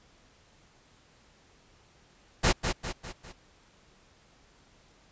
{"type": "noise with echo", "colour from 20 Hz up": "pink", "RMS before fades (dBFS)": -22, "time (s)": [2.43, 2.53], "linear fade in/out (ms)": 20, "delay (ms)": 200, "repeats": 4, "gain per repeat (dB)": -6, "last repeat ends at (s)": 3.33, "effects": ["pink hiss -61 dBFS RMS until 5.11 s", "resampled to 16000 Hz"]}